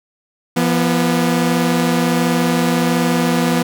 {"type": "tone pair together", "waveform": "sawtooth", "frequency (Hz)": [170, 244.3], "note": ["F3", "B3"], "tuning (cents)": [-46, -19], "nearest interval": "tritone", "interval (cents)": 627, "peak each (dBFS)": [-13, -12], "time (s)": [0.56, 3.63], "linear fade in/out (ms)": 10, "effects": []}